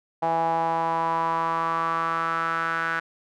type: tone with band-pass filter sweep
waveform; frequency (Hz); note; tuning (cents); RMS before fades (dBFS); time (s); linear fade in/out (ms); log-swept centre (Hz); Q
sawtooth; 164.81; E3; 0; -25; 0.22-3; 10; 790 to 1500; 5.6
effects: none